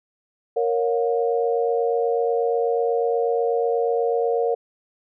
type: chord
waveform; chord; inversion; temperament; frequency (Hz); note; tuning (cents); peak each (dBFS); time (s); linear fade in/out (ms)
sine; Bb minor; none; equal with one note detuned; 466.2 / 554.4 / 716.4; Bb4 / Db5 / F5; 0 / 0 / +44; -20 / -26 / -26; 0.56-4.55; 10
effects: none